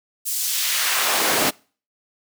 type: noise with high-pass filter sweep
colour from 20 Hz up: pink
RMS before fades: -21 dBFS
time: 0.25-1.51 s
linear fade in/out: 20 ms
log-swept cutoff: 9100 to 210 Hz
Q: 0.83
effects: noise-tail reverb RT60 0.4 s tail -25 dB re dry